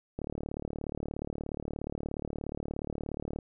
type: click train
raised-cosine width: 2 ms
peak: -22 dBFS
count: 119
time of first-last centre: 0.19-3.388 s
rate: 36.9 Hz
effects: none